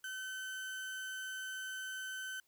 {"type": "tone", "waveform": "35% pulse", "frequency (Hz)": 1529, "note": "G6", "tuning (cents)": -44, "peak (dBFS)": -39, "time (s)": [0.04, 2.4], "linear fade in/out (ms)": 2, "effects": ["white hiss -75 dBFS RMS until 2.47 s"]}